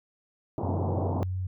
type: band-pass noise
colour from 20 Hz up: pink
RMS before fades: -31 dBFS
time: 0.58-1.23 s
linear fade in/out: 0 ms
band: 110 to 940 Hz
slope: 48 dB/octave
type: tone with vibrato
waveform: sine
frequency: 92.7 Hz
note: F#2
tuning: 4 cents sharp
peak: -28 dBFS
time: 0.63-1.47 s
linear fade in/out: 5 ms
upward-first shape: triangle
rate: 5.7 Hz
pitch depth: 11 cents each way
effects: none